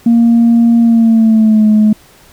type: tone with pitch glide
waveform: sine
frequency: 233.1 to 213.8 Hz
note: A#3 to A3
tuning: 0 to -49 cents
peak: -3 dBFS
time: 0.06-1.93 s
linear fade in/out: 5 ms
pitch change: -149 cents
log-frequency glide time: 0.8-1.67 s
effects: tanh soft clip ceiling -2 dBFS + pink hiss -43 dBFS RMS until 2.32 s